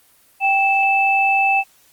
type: tone pair together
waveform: sine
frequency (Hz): 784 / 2634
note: G5 / E7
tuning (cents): 0 / -2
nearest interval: octave + major sixth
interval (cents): 2098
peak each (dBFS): -16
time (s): 0.4-1.64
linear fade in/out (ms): 50
effects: white hiss -54 dBFS RMS until 1.92 s + Opus 24 kbps